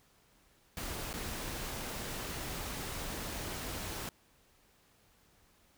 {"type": "noise with dropouts", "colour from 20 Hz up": "pink", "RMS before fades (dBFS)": -40, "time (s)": [0.77, 4.09], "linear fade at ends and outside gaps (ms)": 1, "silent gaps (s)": [1.13, 1.138], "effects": ["pink hiss -67 dBFS RMS until 5.77 s"]}